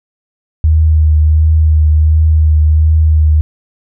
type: tone with vibrato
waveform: sine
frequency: 77.78 Hz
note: D#2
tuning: in tune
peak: -5 dBFS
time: 0.64-3.41 s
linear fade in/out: 0 ms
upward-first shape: triangle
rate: 1.4 Hz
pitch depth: 27 cents each way
effects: none